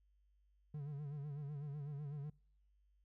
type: tone with vibrato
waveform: triangle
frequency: 144.9 Hz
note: D3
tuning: 23 cents flat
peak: -40 dBFS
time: 0.74-2.3 s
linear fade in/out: 5 ms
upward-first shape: sine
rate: 8 Hz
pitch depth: 79 cents each way
effects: noise-tail reverb RT60 0.6 s tail -26 dB re dry + added 50 Hz sine -70 dBFS peak until 3.04 s